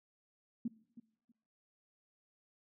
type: tone with echo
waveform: sine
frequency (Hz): 233.1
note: A#3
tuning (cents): 0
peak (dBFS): -33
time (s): 0.65-0.68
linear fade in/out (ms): 5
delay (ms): 320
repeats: 2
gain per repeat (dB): -15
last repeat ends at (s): 1.32
effects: noise-tail reverb RT60 0.8 s tail -21 dB re dry